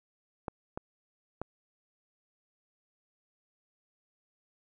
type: clicks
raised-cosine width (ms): 1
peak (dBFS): -20 / -22 / -21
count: 3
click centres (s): 0.482 / 0.775 / 1.416
effects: none